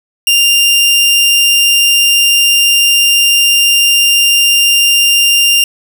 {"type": "tone", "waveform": "sawtooth", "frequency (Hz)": 2794, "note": "F7", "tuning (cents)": 0, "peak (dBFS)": -3, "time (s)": [0.27, 5.64], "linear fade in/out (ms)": 2, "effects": []}